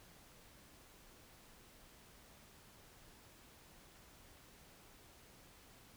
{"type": "silence", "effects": ["pink hiss -62 dBFS RMS until 5.96 s"]}